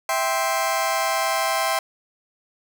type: chord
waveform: sawtooth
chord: C major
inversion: first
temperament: just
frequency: 654.1 / 784.9 / 1046.5 Hz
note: E5 / G5 / C6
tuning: -14 / +2 / 0 cents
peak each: -21 dBFS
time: 0.09-1.79 s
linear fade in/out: 2 ms
effects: none